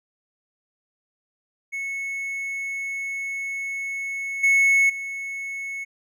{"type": "tone with level steps", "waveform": "triangle", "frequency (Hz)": 2200, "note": "C#7", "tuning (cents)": -14, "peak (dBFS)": [-25, -13, -27], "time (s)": [1.72, 5.85], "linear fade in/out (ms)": 20, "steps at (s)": [4.43, 4.89], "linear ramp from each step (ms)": 10, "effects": []}